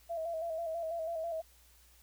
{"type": "tone with vibrato", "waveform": "sine", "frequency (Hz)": 659.3, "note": "E5", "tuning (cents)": 0, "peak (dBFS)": -34, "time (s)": [0.09, 1.42], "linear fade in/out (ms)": 20, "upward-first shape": "square", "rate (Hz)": 6.1, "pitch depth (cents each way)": 48, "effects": ["added 60 Hz sine -63 dBFS peak until 2.02 s", "white hiss -64 dBFS RMS until 2.02 s"]}